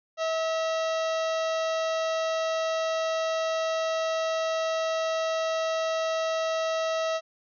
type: harmonic tone with a mistuned harmonic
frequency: 646 Hz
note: E5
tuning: 35 cents flat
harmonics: 1 / 2 / 3 / 4 / 5 / 6 / 7 / 8 / 9 / 10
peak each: -26 / -33 / -39 / -41 / -43 / -41 / -47 / -46 / -46 / -50 dBFS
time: 0.17-7.21 s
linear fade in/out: 50 ms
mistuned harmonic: 4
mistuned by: +84 cents
effects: none